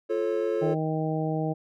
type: chord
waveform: triangle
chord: F augmented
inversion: none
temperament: just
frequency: 349.2 / 436.5 / 545.7 Hz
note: F4 / A4 / C#5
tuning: 0 / -14 / -27 cents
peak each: -28 / -25 / -28 dBFS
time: 0.09-0.75 s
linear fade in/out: 20 ms
type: harmonic tone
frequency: 157.3 Hz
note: D#3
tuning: 19 cents sharp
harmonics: 1 / 2 / 3 / 4 / 5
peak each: -28 / -31 / -33 / -34 / -35 dBFS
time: 0.61-1.54 s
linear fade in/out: 20 ms
effects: none